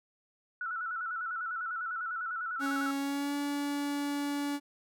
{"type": "tone with vibrato", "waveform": "sine", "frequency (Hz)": 1396.9, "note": "F6", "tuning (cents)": 0, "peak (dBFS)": -33, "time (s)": [0.61, 2.91], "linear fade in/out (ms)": 2, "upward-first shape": "square", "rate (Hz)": 10, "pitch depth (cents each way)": 81}
{"type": "tone with pitch glide", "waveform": "45% pulse", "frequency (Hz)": [277.2, 286.6], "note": ["C#4", "D4"], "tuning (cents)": [0, -42], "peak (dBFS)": -31, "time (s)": [2.59, 4.6], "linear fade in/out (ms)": 50, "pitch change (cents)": 58, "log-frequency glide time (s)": [2.98, 3.35]}
{"effects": []}